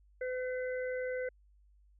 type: harmonic tone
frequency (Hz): 507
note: B4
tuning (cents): +45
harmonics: 1 / 3 / 4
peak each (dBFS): -34 / -44 / -46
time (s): 0.21-1.29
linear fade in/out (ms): 5
effects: added 50 Hz sine -61 dBFS peak until 1.99 s